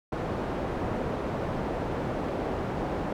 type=low-pass noise; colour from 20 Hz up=white; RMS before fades=-31 dBFS; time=0.12-3.13 s; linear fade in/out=5 ms; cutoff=610 Hz; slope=12 dB/octave; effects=none